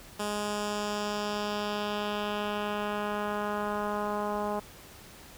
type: tone with low-pass filter sweep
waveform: 10% pulse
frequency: 207.7 Hz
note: G#3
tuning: in tune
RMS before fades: -32 dBFS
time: 0.19-4.6 s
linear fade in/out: 10 ms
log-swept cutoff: 10000 to 920 Hz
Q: 1.4
effects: pink hiss -50 dBFS RMS until 5.37 s